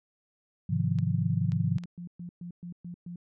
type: chord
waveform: sine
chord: F minor seventh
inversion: first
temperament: just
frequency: 104.77 / 130.96 / 157.15 / 174.61 Hz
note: Ab2 / C3 / Eb3 / F3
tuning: +16 / +2 / +18 / 0 cents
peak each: -30 dBFS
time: 0.69-1.78 s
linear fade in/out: 10 ms
type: clicks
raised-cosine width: 0.2 ms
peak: -29 dBFS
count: 4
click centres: 0.987 / 1.52 / 1.784 / 1.837 s
type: tone bursts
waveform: sine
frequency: 174.61 Hz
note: F3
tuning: in tune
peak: -37 dBFS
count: 7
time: 1.76-3.159 s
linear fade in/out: 2 ms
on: 97 ms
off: 120 ms
effects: none